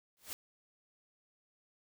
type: noise with exponential growth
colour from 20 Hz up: white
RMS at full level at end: -38 dBFS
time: 0.17-0.33 s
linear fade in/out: 0 ms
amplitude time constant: 34 ms
effects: none